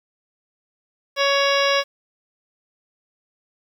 harmonic tone, 558 Hz, C#5, 11 cents sharp, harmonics 1 / 2 / 3 / 4 / 5 / 6 / 7 / 9 / 10, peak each -20 / -23 / -25 / -26 / -27 / -28 / -28 / -30 / -30 dBFS, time 1.16-1.84 s, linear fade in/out 50 ms, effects 8-bit

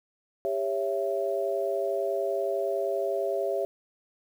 sine chord, C# diminished, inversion second, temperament just, 399.1 / 554.4 / 665.2 Hz, G4 / C#5 / E5, +31 / 0 / +16 cents, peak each -30 dBFS, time 0.45-3.65 s, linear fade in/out 0 ms, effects 9-bit

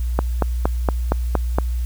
click train, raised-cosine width 1 ms, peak -3 dBFS, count 7, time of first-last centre 0.19-1.585 s, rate 4.3 Hz, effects added 60 Hz sine -19 dBFS peak until 1.85 s + white hiss -46 dBFS RMS until 1.85 s

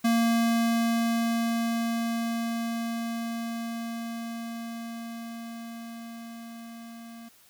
square tone with level ramp, 231 Hz, A#3, 16 cents flat, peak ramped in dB -21 to -43 dBFS, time 0.04-7.29 s, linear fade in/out 10 ms, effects white hiss -58 dBFS RMS until 7.49 s

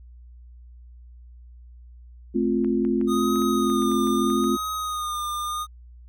sine chord, F major, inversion first, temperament just, 218.3 / 261.9 / 349.2 Hz, A3 / C4 / F4, -13 / +2 / 0 cents, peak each -24 dBFS, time 2.34-4.57 s, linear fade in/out 20 ms
clicks, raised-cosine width 0.5 ms, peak -28 dBFS, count 11, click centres 2.646 / 2.85 / 3.013 / 3.359 / 3.42 / 3.7 / 3.822 / 3.916 / 4.072 / 4.302 / 4.441 s
square tone with vibrato, 1232 Hz, D#6, 17 cents flat, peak -27 dBFS, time 3.07-5.67 s, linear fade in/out 50 ms, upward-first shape sine, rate 0.78 Hz, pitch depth 41 cents each way
effects added 60 Hz sine -43 dBFS peak until 6.08 s

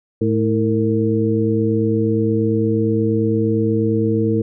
harmonic tone with a mistuned harmonic, 108.6 Hz, A2, 22 cents flat, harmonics 1 / 2 / 3 / 4, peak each -20 / -20 / -20 / -20 dBFS, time 0.21-4.42 s, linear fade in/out 5 ms, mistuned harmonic 4, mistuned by +83 cents, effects none

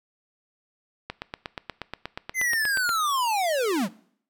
click train, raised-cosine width 0.3 ms, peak -15 dBFS, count 16, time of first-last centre 1.1-2.892 s, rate 8.37 Hz
square linear sweep, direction down, 2093 to 156.6 Hz, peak -23 dBFS, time 2.34-3.89 s, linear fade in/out 50 ms
effects noise-tail reverb RT60 0.6 s tail -21 dB re dry

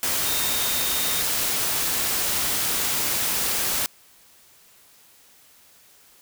sine tone in noise, 3687 Hz, A#7, 20 cents flat, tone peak -31 dBFS, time 0.26-1.21 s, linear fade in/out 0 ms, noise white, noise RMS -24 dBFS, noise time 0.03-3.86 s, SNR -10 dB, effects white hiss -54 dBFS RMS until 6.21 s

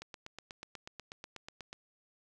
click train, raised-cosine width 0.2 ms, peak -27 dBFS, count 15, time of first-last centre 0.02-1.729 s, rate 8.19 Hz, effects none

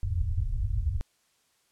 white low-pass noise, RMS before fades -28 dBFS, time 0.03-1.01 s, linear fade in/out 0 ms, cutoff 100 Hz, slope 48 dB/octave, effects white hiss -69 dBFS RMS until 1.71 s + low-pass 10000 Hz 12 dB/octave

